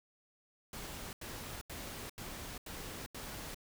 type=noise bursts; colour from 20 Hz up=pink; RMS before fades=-45 dBFS; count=6; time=0.73-3.545 s; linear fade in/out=2 ms; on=400 ms; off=83 ms; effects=none